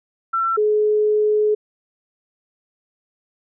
sine tone pair in turn, 1346 / 424 Hz, E6 / G#4, +36 / +36 cents, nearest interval octave + minor sixth, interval 2000 cents, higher first, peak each -17 / -14 dBFS, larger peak second, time 0.33-0.57 / 0.57-1.55 s, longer second, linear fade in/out 10 ms, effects none

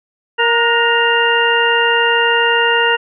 harmonic tone with a mistuned harmonic, 466.2 Hz, A#4, in tune, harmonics 1 / 2 / 3 / 4 / 6, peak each -17 / -17 / -17 / -17 / -17 dBFS, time 0.38-2.97 s, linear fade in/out 20 ms, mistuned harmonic 3, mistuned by +50 cents, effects none

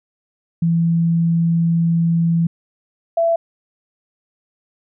sine tone pair in turn, 167.2 / 668.8 Hz, E3 / E5, +25 / +25 cents, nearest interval 2 octaves, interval 2400 cents, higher second, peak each -13 dBFS, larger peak neither, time 0.62-2.47 / 3.17-3.36 s, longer first, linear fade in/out 5 ms, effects none

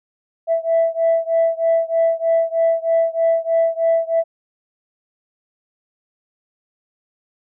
sine beating tone pair, 659.3 / 662.5 Hz, E5 / E5, 0 / +9 cents, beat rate 3.2 Hz, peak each -16 / -17 dBFS, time 0.47-4.24 s, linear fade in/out 50 ms, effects tanh soft clip ceiling -9 dBFS

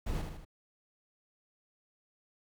brown noise with echo, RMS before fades -33 dBFS, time 0.06-0.22 s, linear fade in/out 10 ms, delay 77 ms, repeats 3, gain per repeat -5 dB, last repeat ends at 0.451 s, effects none

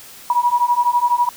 sine beating tone pair, 960 / 972 Hz, B5 / B5, -49 / -28 cents, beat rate 12 Hz, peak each -17 / -16 dBFS, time 0.3-1.29 s, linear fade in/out 2 ms, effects white hiss -40 dBFS RMS until 1.36 s

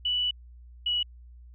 sine tone pair in turn, 2960 / 2931 Hz, F#7 / F#7, 0 / -17 cents, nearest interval unison, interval 17 cents, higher first, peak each -24 dBFS, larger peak neither, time 0.05-0.31 / 0.86-1.03 s, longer first, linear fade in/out 5 ms, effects added 60 Hz sine -46 dBFS peak until 1.54 s

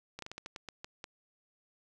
slowing click train, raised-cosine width 0.2 ms, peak -25 dBFS, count 10, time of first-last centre 0.19-1.041 s, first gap 33 ms, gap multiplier 1.25, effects none

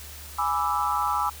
sine chord, E dominant seventh, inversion first, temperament equal, 830.6 / 987.8 / 1174.7 / 1318.5 Hz, G#5 / B5 / D6 / E6, 0 / 0 / 0 / 0 cents, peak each -28 dBFS, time 0.38-1.3 s, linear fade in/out 10 ms, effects added 73 Hz sine -43 dBFS peak until 1.4 s + white hiss -43 dBFS RMS until 1.4 s

